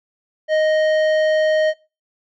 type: tone with tanh clipping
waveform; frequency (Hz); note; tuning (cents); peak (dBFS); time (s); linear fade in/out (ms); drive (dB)
sine; 622.3; D#5; 0; -15; 0.48-1.74; 50; 12
effects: noise-tail reverb RT60 0.3 s tail -22 dB re dry + MP3 96 kbps